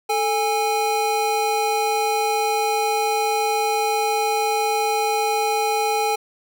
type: tone pair together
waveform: square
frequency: 439.6 / 821.3 Hz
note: A4 / G#5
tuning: -2 / -20 cents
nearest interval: major seventh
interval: 1082 cents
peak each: -24 / -21 dBFS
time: 0.09-6.16 s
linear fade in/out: 10 ms
effects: none